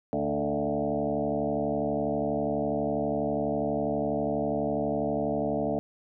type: tone with frequency modulation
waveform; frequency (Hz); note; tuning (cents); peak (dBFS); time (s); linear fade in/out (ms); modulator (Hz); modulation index
sine; 440; A4; 0; -25; 0.13-5.79; 0; 72.2; 3.8
effects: none